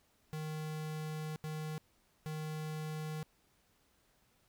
square tone bursts at uneven times, 155.1 Hz, D#3, 5 cents flat, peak -39 dBFS, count 3, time 0.33-1.36 / 1.44-1.78 / 2.26-3.23 s, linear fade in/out 0 ms, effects pink hiss -72 dBFS RMS until 4.48 s

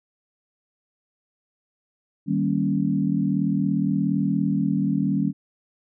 sine chord, Eb dominant seventh, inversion none, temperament equal, 155.56 / 196 / 233.1 / 277.2 Hz, Eb3 / G3 / Bb3 / Db4, 0 / 0 / 0 / 0 cents, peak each -26 / -23 / -28 / -25 dBFS, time 2.26-5.33 s, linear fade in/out 50 ms, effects none

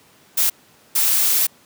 blue noise bursts at uneven times, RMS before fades -17 dBFS, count 2, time 0.37-0.5 / 0.95-1.47 s, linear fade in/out 10 ms, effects pink hiss -52 dBFS RMS until 1.65 s + high-pass 150 Hz 12 dB/octave

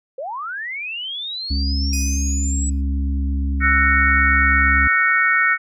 sine linear sweep, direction up, 493.9 to 7902 Hz, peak -25 dBFS, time 0.18-2.7 s, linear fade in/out 5 ms
harmonic tone, 68.8 Hz, C#2, 12 cents flat, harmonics 1 / 3 / 4, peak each -18 / -31 / -29 dBFS, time 1.5-4.88 s, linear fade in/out 10 ms
15% pulse tone with exponential decay, 2489 Hz, D#7, in tune, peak -18 dBFS, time 1.93-2.81 s, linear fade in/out 2 ms, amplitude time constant 190 ms
sine chord, F# dominant seventh, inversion third, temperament just, 1332 / 1480 / 1850 / 2220 Hz, E6 / F#6 / A#6 / C#7, +18 / 0 / -14 / +2 cents, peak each -21 / -19 / -18 / -19 dBFS, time 3.6-5.58 s, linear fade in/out 50 ms
effects none

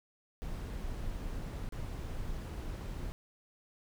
brown noise with dropouts, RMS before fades -39 dBFS, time 0.42-3.12 s, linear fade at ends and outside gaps 0 ms, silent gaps 1.69-1.723 s, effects none

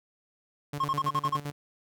sawtooth tone with tremolo, 145 Hz, D3, 22 cents flat, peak -28 dBFS, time 0.73-1.52 s, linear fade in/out 5 ms, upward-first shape square, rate 9.7 Hz, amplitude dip 75%
triangle tone bursts, 1075 Hz, C6, 47 cents sharp, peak -22 dBFS, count 7, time 0.8-1.368 s, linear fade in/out 5 ms, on 46 ms, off 41 ms
effects none

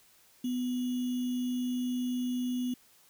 sine tone with sample-and-hold, 249 Hz, B3, 14 cents sharp, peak -29 dBFS, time 0.44-2.74 s, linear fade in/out 5 ms, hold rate 3150 Hz, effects white hiss -62 dBFS RMS until 3.09 s

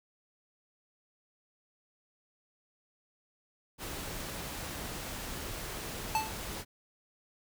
pink noise, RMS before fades -40 dBFS, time 3.78-6.65 s, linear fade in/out 50 ms
square tone with exponential decay, 877 Hz, A5, 6 cents flat, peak -25 dBFS, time 6.15-6.4 s, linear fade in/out 1 ms, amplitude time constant 53 ms
effects none

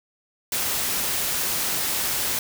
white noise, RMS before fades -25 dBFS, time 0.52-2.39 s, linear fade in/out 2 ms, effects none

